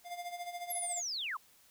square tone with tremolo, 702 Hz, F5, 9 cents sharp, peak -38 dBFS, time 0.04-1.03 s, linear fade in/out 50 ms, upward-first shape sine, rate 14 Hz, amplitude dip 70%
sine linear sweep, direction down, 11560 to 941 Hz, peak -35 dBFS, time 0.7-1.37 s, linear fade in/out 5 ms
effects white hiss -64 dBFS RMS until 1.7 s

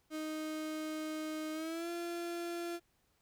35% pulse tone with pitch glide, 311.1 to 343.2 Hz, D#4 to F4, 0 to -30 cents, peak -36 dBFS, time 0.1-2.8 s, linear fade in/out 50 ms, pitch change +170 cents, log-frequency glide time 1.53-1.9 s, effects pink hiss -75 dBFS RMS until 3.21 s

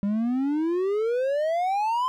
triangle exponential sweep, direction up, 196.8 to 1041 Hz, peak -20 dBFS, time 0.03-2.08 s, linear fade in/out 0 ms, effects none

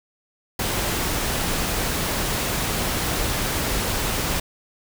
pink noise, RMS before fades -24 dBFS, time 0.59-4.4 s, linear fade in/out 5 ms, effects none

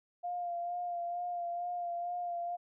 sine tone with vibrato, 700 Hz, F5, 4 cents sharp, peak -34 dBFS, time 0.23-2.57 s, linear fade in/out 20 ms, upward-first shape sine, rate 2.2 Hz, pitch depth 25 cents each way, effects none

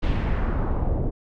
brown noise with low-pass filter sweep, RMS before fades -23 dBFS, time 0.02-1.11 s, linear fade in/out 20 ms, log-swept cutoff 3500 to 520 Hz, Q 1.4, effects none

